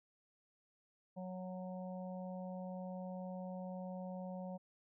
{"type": "harmonic tone", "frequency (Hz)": 184.2, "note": "F#3", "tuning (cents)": -7, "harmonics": [1, 3, 4, 5], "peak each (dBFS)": [-44, -48, -53, -57], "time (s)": [1.16, 4.58], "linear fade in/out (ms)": 20, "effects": []}